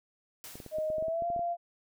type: noise with exponential decay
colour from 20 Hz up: white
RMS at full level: -44 dBFS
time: 0.44-1.23 s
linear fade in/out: 0 ms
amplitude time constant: 170 ms
type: clicks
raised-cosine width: 2 ms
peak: -31 dBFS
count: 12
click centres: 0.555 / 0.602 / 0.663 / 0.785 / 0.902 / 0.983 / 1.025 / 1.083 / 1.222 / 1.302 / 1.363 / 1.393 s
type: tone with pitch glide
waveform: sine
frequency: 622.3 to 690.5 Hz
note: D#5 to F5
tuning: 0 to -20 cents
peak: -29 dBFS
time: 0.71-1.57 s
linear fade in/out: 50 ms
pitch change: +180 cents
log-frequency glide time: 0.96-1.27 s
effects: none